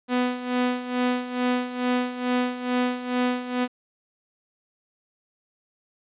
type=tone with tremolo; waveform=sawtooth; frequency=248.7 Hz; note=B3; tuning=12 cents sharp; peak=-16 dBFS; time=0.08-3.68 s; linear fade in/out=50 ms; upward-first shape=sine; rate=2.3 Hz; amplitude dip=75%; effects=resampled to 8000 Hz + 9-bit